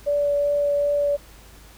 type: tone with vibrato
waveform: sine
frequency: 577 Hz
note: D5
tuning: 31 cents flat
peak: -18 dBFS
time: 0.06-1.17 s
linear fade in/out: 20 ms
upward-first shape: triangle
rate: 2.6 Hz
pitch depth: 9 cents each way
effects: added 52 Hz sine -46 dBFS peak until 1.77 s + pink hiss -49 dBFS RMS until 1.77 s